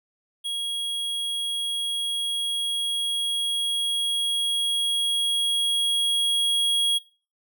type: tone with level ramp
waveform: square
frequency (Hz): 3300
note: G#7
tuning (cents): -12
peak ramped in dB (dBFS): -27 to -20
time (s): 0.44-6.99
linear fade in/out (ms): 20
effects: noise-tail reverb RT60 0.4 s tail -23 dB re dry